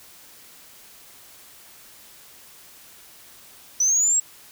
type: linear sweep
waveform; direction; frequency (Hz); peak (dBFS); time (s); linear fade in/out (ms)
sine; up; 5900 to 7700; -15; 3.8-4.2; 5
effects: tanh soft clip ceiling -14 dBFS + white hiss -48 dBFS RMS until 4.51 s